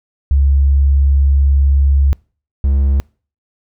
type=tone pair in turn; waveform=sine / triangle; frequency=69.3 / 68.74 Hz; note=C#2 / C#2; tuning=0 / -14 cents; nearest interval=unison; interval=14 cents; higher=first; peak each=-8 dBFS; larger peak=neither; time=0.31-2.13 / 2.64-3 s; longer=first; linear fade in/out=0 ms; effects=noise-tail reverb RT60 0.4 s tail -26 dB re dry